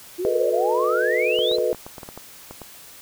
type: exponential sweep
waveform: sine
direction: up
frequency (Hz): 339.7 to 4186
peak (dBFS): -23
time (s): 0.18-1.57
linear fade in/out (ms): 20
type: chord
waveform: sine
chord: B dominant seventh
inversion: second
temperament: equal with one note detuned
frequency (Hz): 362.2 / 440 / 493.9 / 622.3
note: F#4 / A4 / B4 / D#5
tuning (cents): -37 / 0 / 0 / 0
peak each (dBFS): -27 / -24 / -22 / -26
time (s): 0.25-1.73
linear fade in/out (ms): 0
type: clicks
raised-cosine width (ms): 1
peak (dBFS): -22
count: 11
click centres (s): 1.389 / 1.515 / 1.584 / 1.747 / 1.865 / 1.982 / 2.032 / 2.089 / 2.176 / 2.51 / 2.617
effects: white hiss -44 dBFS RMS until 3.01 s